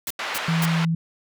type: noise bursts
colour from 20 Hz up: white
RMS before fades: -28 dBFS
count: 3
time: 0.07-0.655 s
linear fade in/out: 2 ms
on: 35 ms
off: 240 ms
type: band-pass noise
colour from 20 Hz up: pink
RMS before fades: -29 dBFS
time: 0.19-0.85 s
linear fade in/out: 2 ms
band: 910 to 3200 Hz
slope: 12 dB/octave
type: tone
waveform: sine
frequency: 164.81 Hz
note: E3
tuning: in tune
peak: -19 dBFS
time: 0.48-0.95 s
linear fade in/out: 5 ms
effects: none